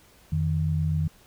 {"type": "tone pair together", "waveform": "sine", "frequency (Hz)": [87.31, 155.57], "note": ["F2", "D#3"], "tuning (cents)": [0, 0], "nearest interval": "minor seventh", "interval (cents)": 1000, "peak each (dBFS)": [-26, -24], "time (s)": [0.32, 1.08], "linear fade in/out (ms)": 5, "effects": ["pink hiss -56 dBFS RMS until 1.26 s"]}